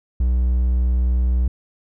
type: tone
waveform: triangle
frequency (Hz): 61.74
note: B1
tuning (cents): 0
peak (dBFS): -13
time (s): 0.2-1.48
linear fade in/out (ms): 5
effects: none